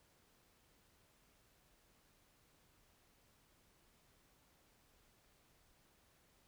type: silence
effects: pink hiss -72 dBFS RMS until 6.47 s